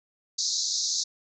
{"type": "band-pass noise", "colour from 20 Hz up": "white", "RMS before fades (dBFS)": -28, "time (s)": [0.38, 1.04], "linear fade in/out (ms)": 10, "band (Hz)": [3900, 6800], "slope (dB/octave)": 96, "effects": []}